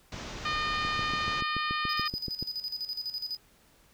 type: low-pass noise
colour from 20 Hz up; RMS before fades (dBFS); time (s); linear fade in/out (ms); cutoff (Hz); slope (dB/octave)
pink; -40; 0.12-1.41; 2; 6700; 48
type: harmonic tone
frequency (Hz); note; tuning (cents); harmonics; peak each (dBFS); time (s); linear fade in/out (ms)
610; D#5; -34; 2 / 3 / 4 / 5 / 6 / 7 / 8; -31 / -35 / -37 / -39 / -41 / -42 / -43; 0.45-2.08; 5
type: click train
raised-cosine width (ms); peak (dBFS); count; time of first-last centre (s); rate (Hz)
3; -23; 12; 0.85-2.426; 6.98
type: tone with tremolo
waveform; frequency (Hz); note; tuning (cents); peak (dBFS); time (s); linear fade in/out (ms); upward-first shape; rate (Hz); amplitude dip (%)
triangle; 4978; D#8; 0; -30; 1.89-3.37; 5; square; 12; 70
effects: pink hiss -62 dBFS RMS until 3.93 s